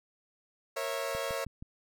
sawtooth chord, A# diminished, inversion none, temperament equal with one note detuned, 466.2 / 548.9 / 659.3 Hz, A#4 / C#5 / E5, 0 / -17 / 0 cents, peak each -35 / -31 / -34 dBFS, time 0.76-1.45 s, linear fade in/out 10 ms
click train, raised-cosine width 5 ms, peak -31 dBFS, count 4, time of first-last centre 1.15-1.625 s, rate 6.32 Hz
effects none

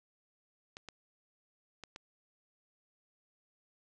clicks, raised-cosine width 0.2 ms, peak -28 dBFS, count 4, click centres 0.769 / 0.887 / 1.837 / 1.961 s, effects resampled to 22050 Hz

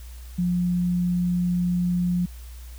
sine tone, 177.5 Hz, F3, 28 cents sharp, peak -20 dBFS, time 0.38-2.26 s, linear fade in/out 10 ms, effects added 60 Hz sine -37 dBFS peak until 2.78 s + white hiss -51 dBFS RMS until 2.78 s

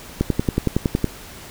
click train, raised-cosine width 3 ms, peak -4 dBFS, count 10, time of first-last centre 0.21-1.043 s, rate 10.8 Hz, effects pink hiss -39 dBFS RMS until 1.5 s

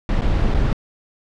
brown noise with dropouts, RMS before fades -17 dBFS, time 0.09-0.73 s, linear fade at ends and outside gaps 1 ms, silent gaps 0.211-0.218 / 0.54-0.546 s, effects low-pass 4000 Hz 12 dB/octave

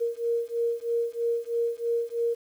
sine beating tone pair, 466.2 / 469.3 Hz, A#4 / A#4, 0 / +12 cents, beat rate 3.1 Hz, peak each -28 dBFS, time 0-2.35 s, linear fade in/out 20 ms, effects 9-bit

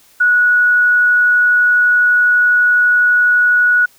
sine tone, 1464 Hz, F#6, 19 cents flat, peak -8 dBFS, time 0.2-3.86 s, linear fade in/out 10 ms, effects white hiss -49 dBFS RMS until 3.98 s

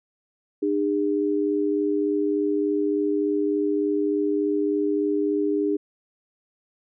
sine tone pair together, 302 / 405.4 Hz, D4 / G#4, +48 / -42 cents, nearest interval perfect fourth, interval 510 cents, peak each -23 dBFS, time 0.62-5.77 s, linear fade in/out 10 ms, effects none

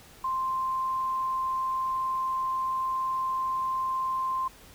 sine tone, 1046.5 Hz, C6, in tune, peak -26 dBFS, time 0.24-4.48 s, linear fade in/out 5 ms, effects pink hiss -52 dBFS RMS until 4.74 s

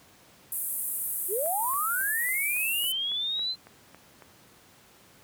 white band-pass noise, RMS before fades -32 dBFS, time 0.52-2.92 s, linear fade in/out 2 ms, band 9000 to 15000 Hz, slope 48 dB/octave
sine linear sweep, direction up, 341.6 to 4124 Hz, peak -27 dBFS, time 1.28-3.56 s, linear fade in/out 50 ms
click train, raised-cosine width 0.5 ms, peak -32 dBFS, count 11, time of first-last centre 1.46-4.222 s, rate 3.62 Hz
effects pink hiss -56 dBFS RMS until 5.23 s + high-pass 100 Hz 12 dB/octave

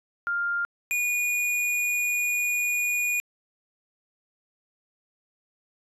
sine / square tone pair in turn, 1400 / 2449 Hz, F6 / D#7, +4 / -28 cents, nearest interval minor seventh, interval 968 cents, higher second, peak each -24 dBFS, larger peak neither, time 0.27-0.65 / 0.91-3.2 s, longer second, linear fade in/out 0 ms, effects resampled to 32000 Hz

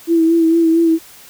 sine tone with vibrato, 329.6 Hz, E4, in tune, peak -9 dBFS, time 0.07-0.99 s, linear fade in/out 50 ms, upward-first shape sine, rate 4.4 Hz, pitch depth 33 cents each way, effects white hiss -41 dBFS RMS until 1.29 s

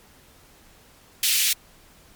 pink high-pass noise, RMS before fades -21 dBFS, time 1.23-1.53 s, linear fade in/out 2 ms, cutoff 2500 Hz, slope 24 dB/octave, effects pink hiss -53 dBFS RMS until 2.15 s + MP3 96 kbps

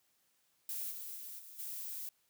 violet noise with level steps, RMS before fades -40 / -45 / -47 / -53 / -43 dBFS, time 0.69-2.09 s, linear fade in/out 2 ms, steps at 0.9 / 1.15 / 1.38 / 1.58 s, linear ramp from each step 20 ms, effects white hiss -75 dBFS RMS until 2.29 s + high-pass 60 Hz 12 dB/octave

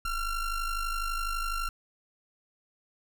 square ring-modulated tone, 693 Hz, F5, 14 cents flat, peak -27 dBFS, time 0.05-1.69 s, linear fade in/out 2 ms, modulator 667 Hz, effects none

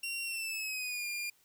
sawtooth tone with pitch glide, 2749 to 2407 Hz, F7 to D7, -28 to +42 cents, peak -32 dBFS, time 0.03-1.3 s, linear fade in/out 5 ms, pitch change -230 cents, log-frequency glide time 0.23-1.07 s, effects white hiss -68 dBFS RMS until 1.44 s

